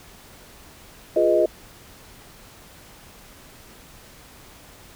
sine chord, F half-diminished seventh, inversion none, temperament equal, 349.2 / 415.3 / 493.9 / 622.3 Hz, F4 / Ab4 / Cb5 / Eb5, 0 / 0 / 0 / 0 cents, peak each -21 / -23 / -24 / -18 dBFS, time 1.16-1.46 s, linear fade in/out 5 ms, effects pink hiss -47 dBFS RMS until 4.95 s

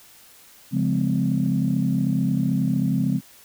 sine chord, Db major seventh, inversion none, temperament equal with one note detuned, 138.59 / 174.61 / 207.7 / 257 Hz, Db3 / F3 / Ab3 / C4, 0 / 0 / 0 / -31 cents, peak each -24 dBFS, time 0.71-3.21 s, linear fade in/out 50 ms, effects tanh soft clip ceiling -10 dBFS + white hiss -50 dBFS RMS until 3.44 s

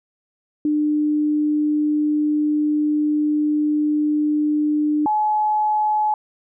sine tone pair in turn, 300 / 851.2 Hz, D4 / G#5, +37 / +42 cents, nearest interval octave + tritone, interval 1805 cents, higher second, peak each -16 dBFS, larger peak neither, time 0.65-5.06 / 5.06-6.14 s, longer first, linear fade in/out 2 ms, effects none

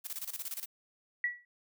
blue noise with tremolo, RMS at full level -38 dBFS, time 0.04-0.66 s, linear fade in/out 20 ms, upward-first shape square, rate 17 Hz, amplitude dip 80%
sine tone with exponential decay, 1940 Hz, B6, 31 cents flat, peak -25 dBFS, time 1.24-1.45 s, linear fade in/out 2 ms, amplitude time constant 44 ms
effects none

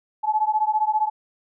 sine beating tone pair, 853 / 868 Hz, G#5 / A5, +46 / -24 cents, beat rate 15 Hz, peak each -21 / -22 dBFS, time 0.23-1.1 s, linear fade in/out 20 ms, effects none

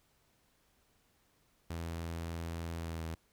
sawtooth tone with pitch glide, 83.4 to 81.45 Hz, E2 to E2, +21 to -20 cents, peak -34 dBFS, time 1.7-3.15 s, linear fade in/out 5 ms, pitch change -41 cents, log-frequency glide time 2.78-3.02 s, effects pink hiss -72 dBFS RMS until 3.32 s

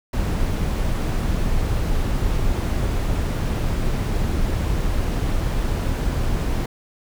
brown noise, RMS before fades -21 dBFS, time 0.13-6.66 s, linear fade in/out 5 ms, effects none

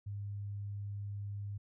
sine tone, 101.4 Hz, G#2, 41 cents flat, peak -38 dBFS, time 0.06-1.58 s, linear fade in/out 10 ms, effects none

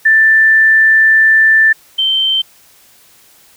sine tone pair in turn, 1770 / 3114 Hz, A6 / G7, +10 / -12 cents, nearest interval minor seventh, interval 978 cents, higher second, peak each -5 / -10 dBFS, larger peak first, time 0.05-1.73 / 1.98-2.42 s, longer first, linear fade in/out 10 ms, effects white hiss -46 dBFS RMS until 3.56 s

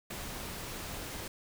pink noise with ADSR envelope, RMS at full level -37 dBFS, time 0.1-1.28 s, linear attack 10 ms, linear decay 4 ms, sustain -4 dB, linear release 3 ms, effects none

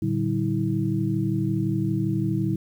sine tone cluster, 113.6 / 145.8 / 191.2 / 322.9 Hz, A#2 / D3 / G3 / E4, -44 / -12 / -43 / -36 cents, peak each -27 dBFS, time 0.02-2.56 s, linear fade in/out 5 ms, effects 9-bit

